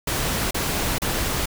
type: noise bursts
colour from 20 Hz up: pink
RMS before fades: -24 dBFS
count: 3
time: 0.07-1.458 s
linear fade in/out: 5 ms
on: 440 ms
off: 34 ms
effects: none